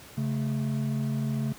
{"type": "tone pair together", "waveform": "triangle", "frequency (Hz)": [137.6, 218.4], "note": ["C#3", "A3"], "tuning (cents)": [-12, -13], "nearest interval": "minor sixth", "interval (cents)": 799, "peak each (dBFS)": [-26, -28], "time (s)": [0.17, 1.53], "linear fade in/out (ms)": 10, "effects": ["pink hiss -48 dBFS RMS until 1.58 s", "high-pass 60 Hz 12 dB/octave"]}